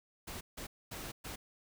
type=noise bursts at uneven times; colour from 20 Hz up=pink; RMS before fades=-44 dBFS; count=4; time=0.27-0.41 / 0.57-0.67 / 0.91-1.12 / 1.24-1.36 s; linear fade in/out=10 ms; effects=none